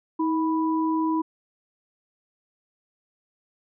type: tone pair together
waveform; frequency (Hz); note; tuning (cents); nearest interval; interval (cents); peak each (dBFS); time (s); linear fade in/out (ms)
sine; 318.4 / 986.6; D#4 / B5; +40 / -2; octave + minor sixth; 1958; -22 / -27; 0.19-1.22; 10
effects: none